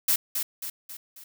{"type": "noise with echo", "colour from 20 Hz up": "blue", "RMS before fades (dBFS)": -22, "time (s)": [0.08, 0.16], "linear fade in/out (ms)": 5, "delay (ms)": 270, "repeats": 4, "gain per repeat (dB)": -6, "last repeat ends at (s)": 1.24, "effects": []}